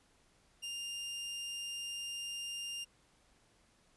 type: tone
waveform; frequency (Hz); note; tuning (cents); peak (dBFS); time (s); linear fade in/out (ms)
sawtooth; 2803; F7; +6; -36; 0.62-2.85; 20
effects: pink hiss -69 dBFS RMS until 3.96 s + resampled to 24000 Hz